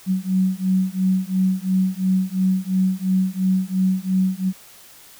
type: beating tone pair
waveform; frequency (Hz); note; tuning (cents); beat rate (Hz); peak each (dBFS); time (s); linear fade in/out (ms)
sine; 186.2 / 189.1; F#3 / F#3; +11 / +38; 2.9; -20; 0.06-4.53; 50
effects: white hiss -46 dBFS RMS until 5.19 s